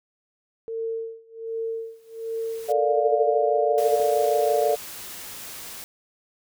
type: tone with tremolo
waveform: sine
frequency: 452.6 Hz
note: A4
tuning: 49 cents sharp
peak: -25 dBFS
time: 0.68-4 s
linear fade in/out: 0 ms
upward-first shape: sine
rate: 1.3 Hz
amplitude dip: 95%
type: noise with exponential growth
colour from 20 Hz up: white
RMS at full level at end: -42 dBFS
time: 1.47-2.72 s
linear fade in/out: 0 ms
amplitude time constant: 270 ms
type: chord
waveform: sine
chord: Bb major seventh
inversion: third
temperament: equal with one note detuned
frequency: 440 / 466.2 / 587.3 / 705.8 Hz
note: A4 / Bb4 / D5 / F5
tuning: 0 / 0 / 0 / +18 cents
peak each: -23 / -27 / -23 / -24 dBFS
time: 2.68-4.76 s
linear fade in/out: 20 ms
type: noise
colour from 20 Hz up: white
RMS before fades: -38 dBFS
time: 3.78-5.84 s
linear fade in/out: 0 ms
effects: none